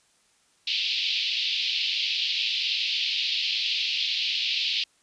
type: band-pass noise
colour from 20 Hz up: pink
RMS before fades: -27 dBFS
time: 0.67-4.84 s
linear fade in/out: 5 ms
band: 2600 to 4600 Hz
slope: 48 dB/octave
effects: white hiss -64 dBFS RMS until 5.02 s + resampled to 22050 Hz